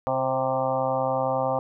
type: harmonic tone with a mistuned harmonic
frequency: 130.81 Hz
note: C3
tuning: in tune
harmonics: 1 / 2 / 4 / 5 / 6 / 7 / 8 / 9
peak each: -34 / -35 / -26 / -30 / -28 / -32 / -35 / -34 dBFS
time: 0.07-1.59 s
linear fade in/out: 0 ms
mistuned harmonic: 4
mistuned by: +17 cents
effects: none